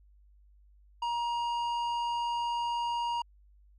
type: tone with tanh clipping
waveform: sine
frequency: 946 Hz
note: A#5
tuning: 25 cents sharp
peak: -31 dBFS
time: 1.02-3.22 s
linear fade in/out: 5 ms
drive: 11 dB
effects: added 50 Hz sine -57 dBFS peak until 3.78 s